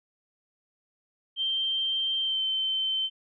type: tone with pitch glide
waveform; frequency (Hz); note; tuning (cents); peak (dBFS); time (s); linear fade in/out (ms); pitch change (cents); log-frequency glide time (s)
sine; 3143 to 3091; G7 to G7; +4 to -25; -25; 1.36-3.1; 50; -29; 2.21-2.42
effects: none